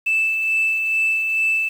sine tone with tremolo, 2637 Hz, E7, in tune, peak -14 dBFS, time 0.06-1.69 s, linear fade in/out 10 ms, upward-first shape sine, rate 2.3 Hz, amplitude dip 40%, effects tanh soft clip ceiling -12 dBFS + 7-bit

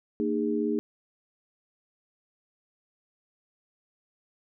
sine tone cluster, 229.3 / 306 / 410.5 Hz, A#3 / D#4 / G#4, -28 / -29 / -20 cents, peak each -29 dBFS, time 0.2-0.79 s, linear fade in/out 0 ms, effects none

